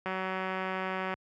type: click train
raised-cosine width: 0.5 ms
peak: -19 dBFS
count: 204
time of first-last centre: 0.06-1.14 s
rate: 188 Hz
effects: high-pass 80 Hz 12 dB/octave